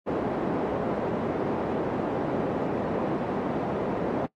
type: band-pass noise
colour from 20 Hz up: pink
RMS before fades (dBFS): -28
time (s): 0.06-4.27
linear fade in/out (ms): 20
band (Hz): 230 to 650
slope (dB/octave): 12
effects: noise-tail reverb RT60 0.1 s tail -19 dB re dry + AAC 48 kbps